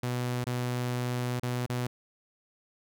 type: tone with dropouts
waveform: sawtooth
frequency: 123.47 Hz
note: B2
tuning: in tune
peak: -25 dBFS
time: 0.03-1.87 s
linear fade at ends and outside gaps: 5 ms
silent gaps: 0.442-0.467 / 1.397-1.43 / 1.663-1.696 s
effects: none